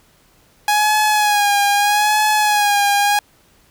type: tone with vibrato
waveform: sawtooth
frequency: 830.6 Hz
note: G#5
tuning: in tune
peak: -9 dBFS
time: 0.68-3.19 s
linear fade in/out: 2 ms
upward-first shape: sine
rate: 0.79 Hz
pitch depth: 46 cents each way
effects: pink hiss -54 dBFS RMS until 3.7 s